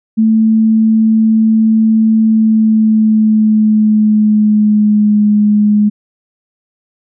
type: tone with pitch glide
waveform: sine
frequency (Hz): 220.8 to 209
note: A3 to G#3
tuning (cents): +6 to +11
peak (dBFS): -6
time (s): 0.17-5.9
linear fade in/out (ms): 20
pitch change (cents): -95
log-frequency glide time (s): 2.22-5.24
effects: none